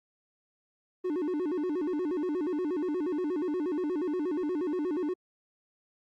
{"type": "tone with vibrato", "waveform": "triangle", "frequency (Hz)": 329.6, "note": "E4", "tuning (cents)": 0, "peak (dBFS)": -26, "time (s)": [1.04, 5.14], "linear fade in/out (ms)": 10, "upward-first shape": "square", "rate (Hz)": 8.4, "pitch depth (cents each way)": 180, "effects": ["Opus 24 kbps"]}